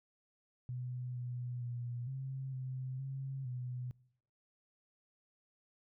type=tone with pitch steps; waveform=sine; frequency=124.9 / 123.1 / 120.8 / 133.3 / 129.6 / 134.7 / 124.8 Hz; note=B2 / B2 / B2 / C3 / C3 / C#3 / B2; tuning=+20 / -5 / -38 / +33 / -16 / -49 / +19 cents; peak=-38 dBFS; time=0.69-3.91 s; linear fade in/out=0 ms; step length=460 ms; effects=noise-tail reverb RT60 0.7 s tail -23 dB re dry

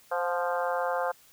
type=harmonic tone with a mistuned harmonic; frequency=174.4 Hz; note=F3; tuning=2 cents flat; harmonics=3 / 4 / 5 / 6 / 7 / 8 / 9; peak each=-30 / -32 / -34 / -36 / -37 / -38 / -39 dBFS; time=0.11-1.12 s; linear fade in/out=10 ms; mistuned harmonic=4; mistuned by=+36 cents; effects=white hiss -58 dBFS RMS until 1.32 s

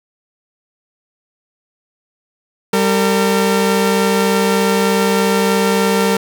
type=tone pair together; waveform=sawtooth; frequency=196 / 455.3 Hz; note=G3 / A#4; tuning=0 / -41 cents; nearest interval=octave + minor third; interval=1459 cents; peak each=-11 dBFS; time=2.73-6.17 s; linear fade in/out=5 ms; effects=none

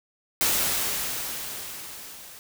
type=noise with level ramp; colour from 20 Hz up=white; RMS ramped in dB=-22 to -45 dBFS; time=0.41-2.39 s; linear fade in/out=0 ms; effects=none

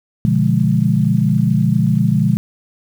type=chord; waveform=sine; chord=B diminished seventh; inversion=none; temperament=equal with one note detuned; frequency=122.41 / 146.83 / 174.61 / 207.7 Hz; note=B2 / D3 / F3 / Ab3; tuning=-15 / 0 / 0 / 0 cents; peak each=-17 dBFS; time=0.25-2.37 s; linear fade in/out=0 ms; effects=7-bit

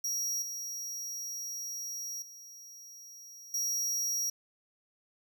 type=tone with level steps; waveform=45% pulse; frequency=5680 Hz; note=F8; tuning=28 cents sharp; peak=-31 / -37 / -48 / -30 dBFS; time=0.04-4.3 s; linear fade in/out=5 ms; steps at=0.42 / 2.22 / 3.54 s; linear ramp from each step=2 ms; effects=none

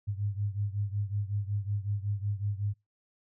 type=beating tone pair; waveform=sine; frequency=100.4 / 105.8 Hz; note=G2 / G#2; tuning=+42 / +33 cents; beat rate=5.4 Hz; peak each=-31 / -34 dBFS; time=0.07-2.74 s; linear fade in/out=20 ms; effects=noise-tail reverb RT60 0.2 s tail -24 dB re dry

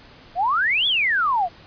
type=exponential two-way sweep; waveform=sine; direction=up then down; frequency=659.3 to 3506 to 659.3 Hz; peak=-17 dBFS; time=0.35-1.49 s; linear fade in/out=50 ms; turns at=0.87 s; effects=pink hiss -47 dBFS RMS until 1.66 s + resampled to 11025 Hz

